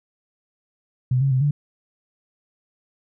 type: tone with pitch steps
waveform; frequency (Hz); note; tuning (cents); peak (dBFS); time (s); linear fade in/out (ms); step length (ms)
sine; 126.9 / 137 / 129.7 / 145.5; B2 / C#3 / C3 / D3; +47 / -20 / -15 / -16; -16; 1.11-1.51; 5; 100
effects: none